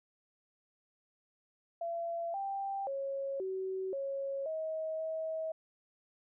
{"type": "tone with pitch steps", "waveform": "sine", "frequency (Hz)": [677, 787, 548, 378.8, 549, 635, 640], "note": ["E5", "G5", "C#5", "F#4", "C#5", "D#5", "D#5"], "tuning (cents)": [46, 7, -20, 41, -17, 35, 49], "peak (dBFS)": -34, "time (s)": [1.81, 5.52], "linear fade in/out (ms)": 5, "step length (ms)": 530, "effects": []}